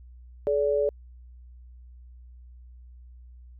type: tone pair together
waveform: sine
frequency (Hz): 427.9 / 576.6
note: A4 / D5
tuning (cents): -48 / -32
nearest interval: perfect fourth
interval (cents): 516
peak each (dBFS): -24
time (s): 0.47-0.89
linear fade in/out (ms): 0
effects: added 61 Hz sine -45 dBFS peak until 3.59 s